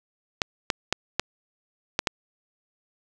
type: clicks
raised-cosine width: 0.2 ms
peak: -4 dBFS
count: 6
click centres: 0.418 / 0.702 / 0.926 / 1.196 / 1.991 / 2.072 s
effects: none